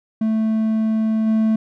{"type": "tone with level steps", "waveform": "triangle", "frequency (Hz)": 220, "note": "A3", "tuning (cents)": 0, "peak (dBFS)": [-14, -12], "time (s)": [0.21, 1.56], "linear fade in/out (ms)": 5, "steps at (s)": 1.26, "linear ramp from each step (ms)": 20, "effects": []}